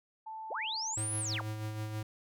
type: tone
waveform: sine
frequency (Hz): 880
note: A5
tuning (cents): 0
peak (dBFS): -40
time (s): 0.26-0.95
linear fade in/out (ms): 10
type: linear two-way sweep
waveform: sine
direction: up then down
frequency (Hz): 280 to 10870 to 280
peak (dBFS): -34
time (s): 0.5-1.42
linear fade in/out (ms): 20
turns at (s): 1.17
type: tone with tremolo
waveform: square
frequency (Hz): 107.8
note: A2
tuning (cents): -35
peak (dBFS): -35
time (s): 0.97-2.03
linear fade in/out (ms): 5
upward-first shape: sine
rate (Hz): 6.2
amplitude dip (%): 40
effects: none